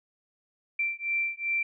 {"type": "beating tone pair", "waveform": "sine", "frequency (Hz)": [2349, 2351.6], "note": ["D7", "D7"], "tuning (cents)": [0, 2], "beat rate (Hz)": 2.6, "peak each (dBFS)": -30, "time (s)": [0.79, 1.63], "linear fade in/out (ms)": 5, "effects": []}